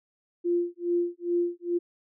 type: tone with tremolo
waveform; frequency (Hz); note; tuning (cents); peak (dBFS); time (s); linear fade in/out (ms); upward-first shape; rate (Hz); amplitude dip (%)
sine; 347.9; F4; -7; -21; 0.44-1.79; 20; sine; 2.4; 100
effects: none